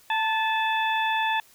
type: harmonic tone with a mistuned harmonic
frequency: 870 Hz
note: A5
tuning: 20 cents flat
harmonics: 1 / 2 / 3 / 4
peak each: -24 / -28 / -31 / -33 dBFS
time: 0.1-1.4 s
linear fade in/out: 2 ms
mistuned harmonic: 1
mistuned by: +35 cents
effects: white hiss -56 dBFS RMS until 1.54 s